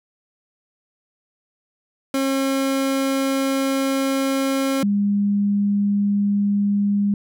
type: tone pair in turn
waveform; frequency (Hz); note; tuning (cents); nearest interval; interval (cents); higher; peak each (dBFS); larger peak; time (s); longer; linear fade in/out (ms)
30% pulse / sine; 270 / 202.7; C#4 / G#3; -45 / -42; perfect fourth; 497; first; -16; neither; 2.14-4.83 / 4.83-7.14; first; 2
effects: none